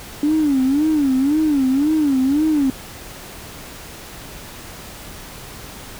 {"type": "tone with vibrato", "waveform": "triangle", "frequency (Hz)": 285.6, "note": "D4", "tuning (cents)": -48, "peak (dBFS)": -10, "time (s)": [0.23, 2.7], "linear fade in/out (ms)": 2, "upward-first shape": "sine", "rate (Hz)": 1.9, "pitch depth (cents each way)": 170, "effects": ["tanh soft clip ceiling -11 dBFS", "pink hiss -36 dBFS RMS until 5.99 s"]}